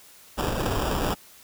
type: noise with sample-and-hold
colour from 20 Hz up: pink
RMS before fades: -26 dBFS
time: 0.37-1.15 s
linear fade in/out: 20 ms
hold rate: 2100 Hz
effects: white hiss -51 dBFS RMS until 1.43 s